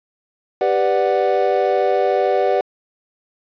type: chord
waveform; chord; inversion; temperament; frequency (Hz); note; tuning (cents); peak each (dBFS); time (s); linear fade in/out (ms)
triangle; G major seventh; none; equal; 392 / 493.9 / 587.3 / 740; G4 / B4 / D5 / F#5; 0 / 0 / 0 / 0; -18; 0.61-2.61; 2
effects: resampled to 11025 Hz + 7-bit